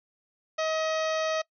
harmonic tone with a mistuned harmonic, 634 Hz, D#5, 32 cents sharp, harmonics 1 / 2 / 3 / 4 / 5 / 6 / 7 / 8 / 9 / 10, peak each -27 / -33 / -37 / -39 / -41 / -43 / -44 / -45 / -46 / -47 dBFS, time 0.58-1.42 s, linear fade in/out 10 ms, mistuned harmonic 10, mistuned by -43 cents, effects noise-tail reverb RT60 0.1 s tail -23 dB re dry

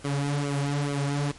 sawtooth tone with flanger, 142.5 Hz, C#3, 48 cents sharp, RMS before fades -27 dBFS, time 0.04-1.32 s, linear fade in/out 10 ms, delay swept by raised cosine 1.1 to 5.3 ms, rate 2.3 Hz, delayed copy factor -0.75, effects pink hiss -49 dBFS RMS until 1.38 s + MP3 48 kbps

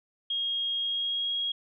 sine tone with pitch glide, 3260 to 3288 Hz, G#7 to G#7, -33 to -18 cents, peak -27 dBFS, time 0.3-1.52 s, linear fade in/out 5 ms, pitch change +15 cents, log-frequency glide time 0.78-1.31 s, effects none

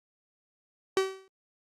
45% pulse tone with exponential decay, 382.6 Hz, G4, 42 cents flat, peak -20 dBFS, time 0.97-1.28 s, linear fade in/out 1 ms, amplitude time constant 66 ms, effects low-pass 8000 Hz 12 dB/octave + Opus 48 kbps

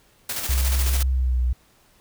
white noise with tremolo, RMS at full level -27 dBFS, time 0.29-1.03 s, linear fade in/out 5 ms, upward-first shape square, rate 14 Hz, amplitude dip 40%
sine tone with pitch glide, 65.3 to 61.63 Hz, C2 to B1, -3 to -3 cents, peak -18 dBFS, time 0.49-1.53 s, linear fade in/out 5 ms, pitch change -100 cents, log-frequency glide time 1.08-1.41 s
effects pink hiss -58 dBFS RMS until 2 s

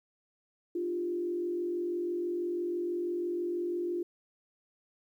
sine tone with frequency modulation, 349.2 Hz, F4, in tune, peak -30 dBFS, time 0.75-4.03 s, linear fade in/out 5 ms, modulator 46.1 Hz, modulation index 0.56, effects 11-bit

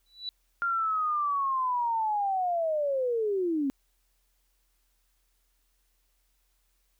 sine tone with exponential growth, 3951 Hz, B7, in tune, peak -29 dBFS, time 0.06-0.29 s, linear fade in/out 1 ms, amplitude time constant 49 ms
sine linear sweep, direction down, 1400 to 262.8 Hz, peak -25 dBFS, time 0.62-3.7 s, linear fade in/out 0 ms
effects added 42 Hz sine -70 dBFS peak until 6.99 s + white hiss -74 dBFS RMS until 6.99 s

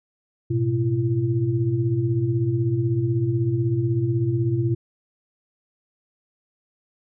sine tone cluster, 108.3 / 124.4 / 338.8 Hz, A2 / B2 / E4, -27 / +13 / +48 cents, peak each -26 / -21 / -25 dBFS, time 0.5-4.75 s, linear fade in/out 10 ms, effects none

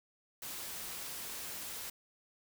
white noise, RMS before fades -43 dBFS, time 0.42-1.9 s, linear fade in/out 5 ms, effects none

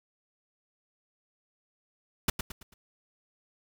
pink noise with echo, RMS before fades -24 dBFS, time 2.28-2.3 s, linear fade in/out 5 ms, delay 110 ms, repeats 4, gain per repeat -8 dB, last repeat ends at 2.74 s, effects none

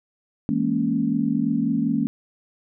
sine chord, A# half-diminished seventh, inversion second, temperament equal, 164.81 / 207.7 / 233.1 / 277.2 Hz, E3 / G#3 / A#3 / C#4, 0 / 0 / 0 / 0 cents, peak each -28 / -26 / -23 / -24 dBFS, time 0.49-2.07 s, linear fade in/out 0 ms, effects none

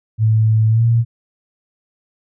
sine tone with pitch glide, 110 to 116.2 Hz, A2 to A#2, 0 to -5 cents, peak -10 dBFS, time 0.18-1.05 s, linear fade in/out 50 ms, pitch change +95 cents, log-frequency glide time 0.69-0.84 s, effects none

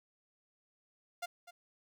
sawtooth tone with echo, 699 Hz, F5, 1 cent sharp, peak -33 dBFS, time 1.22-1.26 s, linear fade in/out 10 ms, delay 250 ms, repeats 1, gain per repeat -14 dB, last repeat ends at 1.51 s, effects none

